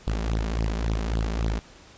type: tone with flanger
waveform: sawtooth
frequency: 54.9 Hz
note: A1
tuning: 3 cents flat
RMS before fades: -26 dBFS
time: 0.07-1.59 s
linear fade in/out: 0 ms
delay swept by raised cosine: 0.2 to 5.2 ms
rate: 3.6 Hz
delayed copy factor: +0.9
effects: pink hiss -50 dBFS RMS until 1.97 s + resampled to 16000 Hz